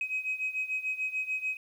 sine beating tone pair, 2530 / 2536.8 Hz, D#7 / D#7, +28 / +33 cents, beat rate 6.8 Hz, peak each -31 / -34 dBFS, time 0.01-1.57 s, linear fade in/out 2 ms, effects tanh soft clip ceiling -24 dBFS + 10-bit

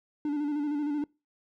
triangle tone with vibrato, 293.7 Hz, D4, in tune, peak -25 dBFS, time 0.25-1.04 s, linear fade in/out 2 ms, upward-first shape square, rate 13 Hz, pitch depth 38 cents each way, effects noise-tail reverb RT60 0.3 s tail -26 dB re dry

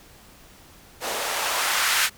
blue noise with band-pass filter sweep, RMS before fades -24 dBFS, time 1-2.1 s, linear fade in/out 50 ms, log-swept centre 480 to 1700 Hz, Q 1.2, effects pink hiss -50 dBFS RMS until 2.17 s

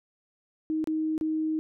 sine tone with dropouts, 314 Hz, D#4, 16 cents sharp, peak -25 dBFS, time 0.7-1.59 s, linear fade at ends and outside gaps 0 ms, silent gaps 0.842-0.873 / 1.179-1.211 s, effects none

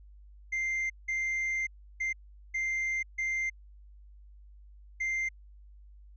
triangle tone bursts at uneven times, 2093 Hz, C7, in tune, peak -27 dBFS, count 6, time 0.52-0.9 / 1.08-1.67 / 2-2.13 / 2.54-3.03 / 3.18-3.5 / 5-5.29 s, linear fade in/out 10 ms, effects added 50 Hz sine -50 dBFS peak until 6.16 s + resampled to 16000 Hz

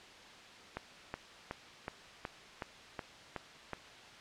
click train, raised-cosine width 0.5 ms, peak -23 dBFS, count 9, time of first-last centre 0.77-3.733 s, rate 2.7 Hz, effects white hiss -53 dBFS RMS until 4.2 s + low-pass 4000 Hz 12 dB/octave

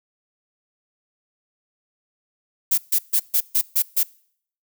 violet noise bursts, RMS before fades -18 dBFS, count 7, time 2.71-4.033 s, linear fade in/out 10 ms, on 69 ms, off 140 ms, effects noise-tail reverb RT60 0.6 s tail -24 dB re dry

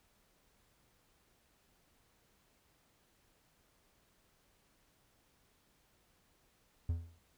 triangle tone with exponential decay, 84 Hz, E2, 33 cents sharp, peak -27 dBFS, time 6.89-7.19 s, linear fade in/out 5 ms, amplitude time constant 65 ms, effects pink hiss -72 dBFS RMS until 7.37 s

